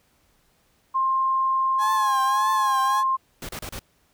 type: tone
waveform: sine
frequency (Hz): 1058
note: C6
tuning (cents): +19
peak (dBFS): -19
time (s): 0.94-3.17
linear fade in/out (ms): 20
type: tone with vibrato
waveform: 35% pulse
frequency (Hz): 830.6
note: G#5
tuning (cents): 0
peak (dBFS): -24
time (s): 1.78-3.04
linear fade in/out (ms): 50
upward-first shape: triangle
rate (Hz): 1.7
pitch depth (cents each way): 93
type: noise bursts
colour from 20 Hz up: pink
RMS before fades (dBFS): -34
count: 4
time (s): 3.42-3.792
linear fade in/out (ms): 2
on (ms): 69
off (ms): 32
effects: pink hiss -64 dBFS RMS until 4.13 s